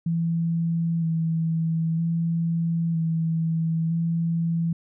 sine tone with vibrato, 164.81 Hz, E3, in tune, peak -21 dBFS, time 0.06-4.73 s, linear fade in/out 5 ms, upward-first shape square, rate 0.52 Hz, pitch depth 19 cents each way, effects none

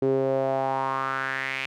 sawtooth tone with band-pass filter sweep, 133.8 Hz, C3, 39 cents sharp, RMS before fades -26 dBFS, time 0.02-1.66 s, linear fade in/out 5 ms, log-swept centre 370 to 2500 Hz, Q 4.1, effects none

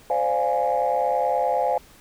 sine chord, D half-diminished seventh, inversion third, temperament equal with one note detuned, 517.8 / 587.3 / 698.5 / 830.6 Hz, C5 / D5 / F5 / Ab5, -18 / 0 / 0 / 0 cents, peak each -24 / -26 / -24 / -23 dBFS, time 0.1-1.78 s, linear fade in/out 2 ms, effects tanh soft clip ceiling -12 dBFS + pink hiss -51 dBFS RMS until 2 s

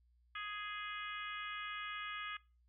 harmonic tone, 416.1 Hz, G#4, 3 cents sharp, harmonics 3 / 4 / 5 / 6 / 7 / 8, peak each -45 / -47 / -49 / -51 / -52 / -53 dBFS, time 0.35-2.37 s, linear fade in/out 5 ms, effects noise-tail reverb RT60 0.3 s tail -22 dB re dry + added 60 Hz sine -68 dBFS peak until 2.68 s

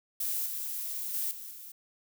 violet noise with level steps, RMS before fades -32 / -36 / -32 / -43 / -46 dBFS, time 0.2-1.72 s, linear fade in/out 5 ms, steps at 0.46 / 1.14 / 1.31 / 1.51 s, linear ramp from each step 2 ms, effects none

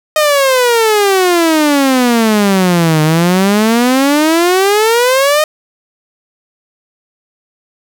sawtooth exponential two-way sweep, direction down then up, 622.3 to 152.3 to 622.3 Hz, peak -4 dBFS, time 0.16-5.44 s, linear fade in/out 2 ms, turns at 3.02 s, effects none

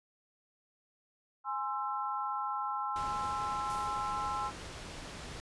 sine chord, Ab augmented, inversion none, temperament equal with one note detuned, 830.6 / 1046.5 / 1333.1 Hz, Ab5 / C6 / E6, 0 / 0 / +19 cents, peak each -37 dBFS, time 1.44-4.52 s, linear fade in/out 50 ms
pink low-pass noise, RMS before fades -45 dBFS, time 2.96-5.4 s, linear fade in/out 0 ms, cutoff 7200 Hz, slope 12 dB/octave
white noise with exponential decay, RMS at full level -47 dBFS, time 3.7-4.39 s, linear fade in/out 1 ms, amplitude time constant 150 ms
effects resampled to 24000 Hz

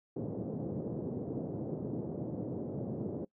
pink band-pass noise, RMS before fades -38 dBFS, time 0.16-3.25 s, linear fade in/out 5 ms, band 120 to 510 Hz, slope 24 dB/octave, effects noise-tail reverb RT60 0.1 s tail -23 dB re dry

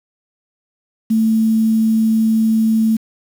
sine tone with quantisation, 221.8 Hz, A3, 14 cents sharp, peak -11 dBFS, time 1.1-2.97 s, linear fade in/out 10 ms, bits 6, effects none

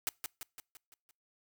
white noise with echo, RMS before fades -33 dBFS, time 0.07-0.09 s, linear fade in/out 0 ms, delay 170 ms, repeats 6, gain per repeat -5 dB, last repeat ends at 1.11 s, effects noise-tail reverb RT60 0.3 s tail -26 dB re dry

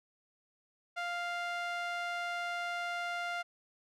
sawtooth tone with band-pass filter, 698.5 Hz, F5, in tune, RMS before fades -37 dBFS, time 0.96-3.43 s, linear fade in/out 20 ms, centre 1600 Hz, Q 1, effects none

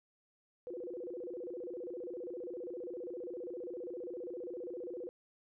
sine tone with vibrato, 417.9 Hz, G#4, 11 cents sharp, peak -40 dBFS, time 0.67-5.09 s, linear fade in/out 0 ms, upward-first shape square, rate 15 Hz, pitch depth 290 cents each way, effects none

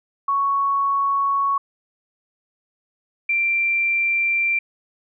sine tone pair in turn, 1111 / 2360 Hz, C#6 / D7, +4 / +8 cents, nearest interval octave + minor second, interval 1304 cents, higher second, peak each -17 dBFS, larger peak neither, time 0.28-1.58 / 3.29-4.59 s, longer neither, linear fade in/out 5 ms, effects none

